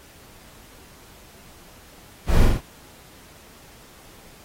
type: noise with echo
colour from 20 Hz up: brown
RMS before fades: -18 dBFS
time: 2.26-2.48 s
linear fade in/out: 50 ms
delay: 44 ms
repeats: 3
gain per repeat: -2 dB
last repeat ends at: 2.612 s
effects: pink hiss -49 dBFS RMS until 4.44 s + AAC 48 kbps